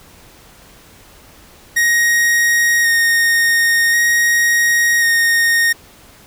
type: tone with vibrato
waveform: 45% pulse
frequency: 1864.7 Hz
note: A#6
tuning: in tune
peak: -11 dBFS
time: 1.76-5.73 s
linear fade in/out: 10 ms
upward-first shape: square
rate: 0.46 Hz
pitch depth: 12 cents each way
effects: pink hiss -44 dBFS RMS until 6.26 s